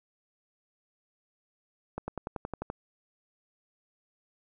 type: accelerating click train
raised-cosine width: 1 ms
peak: -20 dBFS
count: 9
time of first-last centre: 1.98-2.701 s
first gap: 100 ms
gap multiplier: 0.97
effects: none